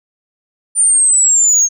sine linear sweep, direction down, 9190 to 6420 Hz, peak -6 dBFS, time 0.75-1.69 s, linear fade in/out 50 ms, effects tanh soft clip ceiling -5 dBFS

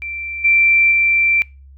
sine tone with level steps, 2349 Hz, D7, in tune, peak -24 / -10 / -12 dBFS, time 0.02-1.42 s, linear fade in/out 0 ms, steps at 0.44 / 0.91 s, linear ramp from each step 10 ms, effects noise-tail reverb RT60 0.3 s tail -24 dB re dry + added 68 Hz sine -39 dBFS peak until 1.77 s

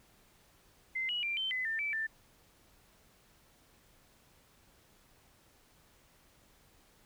sine tone with pitch steps, 2070 / 2917 / 2370 / 3094 / 2021 / 1794 / 2316 / 1778 Hz, C7 / F#7 / D7 / G7 / B6 / A6 / D7 / A6, -19 / -25 / +15 / -23 / +39 / +33 / -25 / +18 cents, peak -32 dBFS, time 0.95-2.07 s, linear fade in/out 10 ms, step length 140 ms, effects pink hiss -65 dBFS RMS until 7.05 s

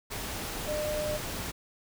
sine tone in noise, 604 Hz, D5, 48 cents sharp, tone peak -30 dBFS, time 0.67-1.18 s, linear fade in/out 20 ms, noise pink, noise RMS -36 dBFS, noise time 0.1-1.52 s, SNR +3 dB, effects none

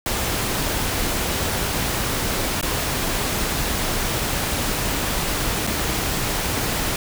pink noise with dropouts, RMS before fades -23 dBFS, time 0.06-6.96 s, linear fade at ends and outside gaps 1 ms, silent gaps 2.612-2.627 / 5.668-5.673 s, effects none

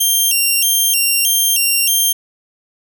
5% pulse tone with vibrato, 2964 Hz, F#7, 2 cents sharp, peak -4 dBFS, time 0-2.13 s, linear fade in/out 10 ms, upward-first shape square, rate 1.6 Hz, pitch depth 120 cents each way, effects none

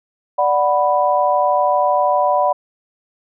sine chord, B minor, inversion first, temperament equal, 587.3 / 740 / 987.8 Hz, D5 / F#5 / B5, 0 / 0 / 0 cents, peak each -17 dBFS, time 0.38-2.53 s, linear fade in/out 10 ms, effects none

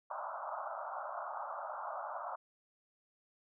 pink band-pass noise, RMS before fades -42 dBFS, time 0.1-2.36 s, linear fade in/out 10 ms, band 590 to 1400 Hz, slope 96 dB/octave, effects none

